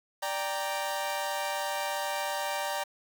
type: chord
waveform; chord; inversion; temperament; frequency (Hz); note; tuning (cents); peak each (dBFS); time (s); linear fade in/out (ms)
sawtooth; G minor; second; equal; 587.3 / 784 / 932.3; D5 / G5 / Bb5; 0 / 0 / 0; -31; 0.22-2.84; 10
effects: 8-bit